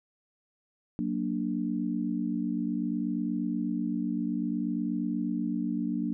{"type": "chord", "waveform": "sine", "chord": "Gb augmented", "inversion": "none", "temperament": "equal", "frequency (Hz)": [185, 233.1, 293.7], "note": ["Gb3", "Bb3", "D4"], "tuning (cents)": [0, 0, 0], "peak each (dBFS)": [-33, -31, -32], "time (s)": [0.99, 6.13], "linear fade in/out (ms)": 0, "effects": []}